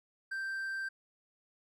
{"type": "tone", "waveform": "triangle", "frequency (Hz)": 1568, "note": "G6", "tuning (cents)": 0, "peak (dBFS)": -33, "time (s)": [0.31, 0.89], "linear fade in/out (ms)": 10, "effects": []}